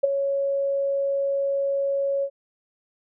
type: tone with ADSR envelope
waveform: sine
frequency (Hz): 554.4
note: C#5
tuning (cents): 0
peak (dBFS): -12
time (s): 0.03-2.3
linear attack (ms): 12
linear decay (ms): 14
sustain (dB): -9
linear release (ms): 68
effects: none

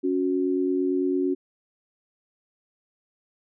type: tone pair together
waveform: sine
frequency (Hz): 278.2 / 367.1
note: C#4 / F#4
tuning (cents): +6 / -14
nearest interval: perfect fourth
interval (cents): 480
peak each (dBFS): -24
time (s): 0.03-1.35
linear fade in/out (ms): 20
effects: none

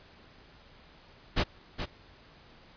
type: noise with echo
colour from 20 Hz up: pink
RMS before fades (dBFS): -25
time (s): 1.36-1.44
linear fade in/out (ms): 20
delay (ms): 420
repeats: 1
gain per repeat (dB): -8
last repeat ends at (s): 1.86
effects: pink hiss -56 dBFS RMS until 2.76 s + resampled to 11025 Hz

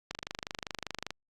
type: click train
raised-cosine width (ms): 0.2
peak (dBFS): -18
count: 26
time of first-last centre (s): 0.11-1.106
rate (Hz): 25.1
effects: Opus 48 kbps

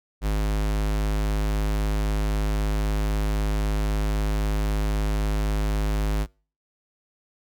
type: tone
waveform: square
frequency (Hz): 51.91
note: G#1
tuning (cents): 0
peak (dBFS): -22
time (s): 0.21-6.27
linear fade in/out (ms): 50
effects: noise-tail reverb RT60 0.4 s tail -26 dB re dry

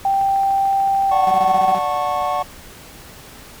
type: tone with pitch glide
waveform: sine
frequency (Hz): 784 to 756.4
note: G5 to F#5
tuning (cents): 0 to +38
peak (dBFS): -14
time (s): 0.05-1.75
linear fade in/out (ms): 2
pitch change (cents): -62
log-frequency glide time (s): 1.07-1.23
type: click train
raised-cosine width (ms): 0.5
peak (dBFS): -24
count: 22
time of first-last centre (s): 0.14-1.684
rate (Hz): 13.6
type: chord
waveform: triangle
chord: D major seventh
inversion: none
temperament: just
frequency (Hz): 587.3 / 734.2 / 881 / 1101.2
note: D5 / F#5 / A5 / C#6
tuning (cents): 0 / -14 / +2 / -12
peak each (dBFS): -24 / -19 / -25 / -21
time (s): 1.11-2.43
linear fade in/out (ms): 10
type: tone bursts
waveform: sawtooth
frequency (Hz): 189.8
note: F#3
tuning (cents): +44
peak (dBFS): -24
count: 8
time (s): 1.27-1.789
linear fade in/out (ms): 0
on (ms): 43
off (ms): 25
effects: pink hiss -40 dBFS RMS until 3.6 s

